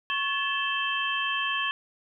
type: tone cluster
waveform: sine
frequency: 1102 / 1724 / 2644 / 3138 Hz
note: C#6 / A6 / E7 / G7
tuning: -11 / -36 / +5 / +1 cents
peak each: -31 dBFS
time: 0.1-1.71 s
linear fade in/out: 0 ms
effects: none